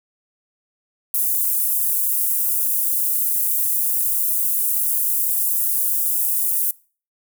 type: high-pass noise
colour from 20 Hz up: pink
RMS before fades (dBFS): -20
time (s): 1.14-6.71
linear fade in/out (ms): 2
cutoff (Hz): 11000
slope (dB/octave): 24
effects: noise-tail reverb RT60 0.4 s tail -23 dB re dry